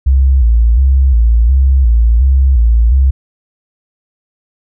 sine tone with vibrato, 61.6 Hz, B1, 4 cents flat, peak -5 dBFS, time 0.06-3.11 s, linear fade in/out 10 ms, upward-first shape square, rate 1.4 Hz, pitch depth 130 cents each way, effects none

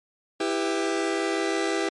sawtooth chord, E minor, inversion none, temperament just, 329.6 / 395.6 / 494.4 Hz, E4 / G4 / B4, 0 / +16 / +2 cents, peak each -23 / -23 / -28 dBFS, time 0.4-1.89 s, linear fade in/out 5 ms, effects low-pass 8000 Hz 12 dB/octave + MP3 48 kbps

